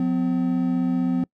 triangle tone pair together, 179.4 / 255.1 Hz, F3 / C4, +47 / -44 cents, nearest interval tritone, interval 609 cents, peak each -22 / -19 dBFS, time 0-1.24 s, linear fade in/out 2 ms, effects noise-tail reverb RT60 0.1 s tail -25 dB re dry

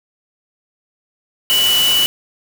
sine tone in noise, 2960 Hz, F#7, in tune, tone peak -12 dBFS, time 1.5-2.06 s, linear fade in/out 0 ms, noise white, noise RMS -20 dBFS, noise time 1.5-2.06 s, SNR +5 dB, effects none

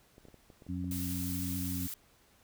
clicks, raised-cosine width 2 ms, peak -40 dBFS, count 9, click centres 0.181 / 0.253 / 0.285 / 0.343 / 0.502 / 0.622 / 0.666 / 0.843 / 0.921 s
harmonic tone, 90.1 Hz, F#2, 45 cents flat, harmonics 1 / 2 / 3, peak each -38 / -38 / -38 dBFS, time 0.68-1.88 s, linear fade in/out 20 ms
blue noise, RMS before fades -41 dBFS, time 0.91-1.94 s, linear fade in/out 2 ms
effects pink hiss -65 dBFS RMS until 2.43 s

